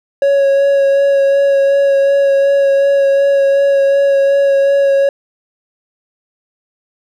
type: tone with vibrato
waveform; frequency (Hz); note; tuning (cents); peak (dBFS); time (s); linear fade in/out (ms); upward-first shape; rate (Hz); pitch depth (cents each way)
triangle; 554.4; C#5; 0; -6; 0.22-5.09; 2; sine; 2.7; 14
effects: none

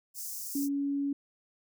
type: high-pass noise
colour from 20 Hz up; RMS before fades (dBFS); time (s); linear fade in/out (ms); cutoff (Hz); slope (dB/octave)
white; -39; 0.14-0.69; 50; 5200; 48
type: tone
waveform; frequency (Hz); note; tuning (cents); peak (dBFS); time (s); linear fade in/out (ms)
sine; 281.3; C#4; +26; -28; 0.55-1.13; 5
effects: none

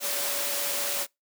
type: tone in noise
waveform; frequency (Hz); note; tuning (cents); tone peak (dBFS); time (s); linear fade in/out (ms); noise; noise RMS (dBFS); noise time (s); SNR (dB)
sine; 570; C#5; +48; -38; 0-1.07; 50; white; -29; 0-1.07; -12
effects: noise-tail reverb RT60 0.2 s tail -26 dB re dry + high-pass 300 Hz 12 dB/octave

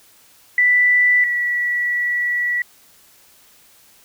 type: tone pair in turn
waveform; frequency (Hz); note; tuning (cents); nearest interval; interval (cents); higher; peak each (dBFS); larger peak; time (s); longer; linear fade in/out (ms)
sine; 1977 / 1945.3; B6 / B6; +1 / -27; unison; 28; first; -11 / -17; first; 0.58-1.24 / 1.24-2.62; second; 2
effects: white hiss -51 dBFS RMS until 4.04 s

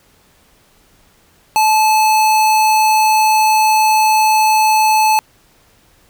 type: tone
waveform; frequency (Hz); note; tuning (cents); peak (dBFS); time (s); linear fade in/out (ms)
square; 867; A5; -26; -10; 1.56-5.19; 0
effects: pink hiss -52 dBFS RMS until 6.09 s

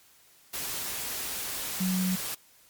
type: tone in noise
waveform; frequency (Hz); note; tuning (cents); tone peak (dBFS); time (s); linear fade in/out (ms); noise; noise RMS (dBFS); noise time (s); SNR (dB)
sine; 185; F#3; 0; -25; 1.8-2.16; 10; white; -34; 0.53-2.35; +6
effects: white hiss -59 dBFS RMS until 2.69 s + MP3 96 kbps

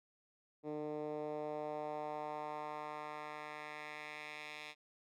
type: tone with band-pass filter sweep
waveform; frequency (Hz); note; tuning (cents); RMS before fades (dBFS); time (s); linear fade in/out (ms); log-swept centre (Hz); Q
10% pulse; 150.8; D3; +46; -44; 0.63-4.75; 50; 370 to 2900; 1.7
effects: none

